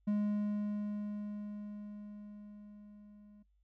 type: tone with level ramp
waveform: triangle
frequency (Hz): 207.7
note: G#3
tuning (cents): 0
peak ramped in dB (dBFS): -27 to -54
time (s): 0.07-3.43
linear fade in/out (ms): 10
effects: noise-tail reverb RT60 0.1 s tail -17 dB re dry + added 50 Hz sine -69 dBFS peak until 3.63 s